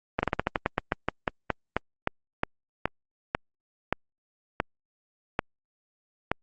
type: slowing click train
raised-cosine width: 0.5 ms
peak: -8 dBFS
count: 22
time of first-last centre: 0.19-6.316 s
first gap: 40 ms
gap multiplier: 1.17
effects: Opus 32 kbps